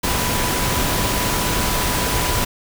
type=tone in noise; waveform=sine; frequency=987.8 Hz; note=B5; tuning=in tune; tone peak=-28 dBFS; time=0.03-2.45 s; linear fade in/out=10 ms; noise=pink; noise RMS=-20 dBFS; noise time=0.03-2.45 s; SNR=-11 dB; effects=none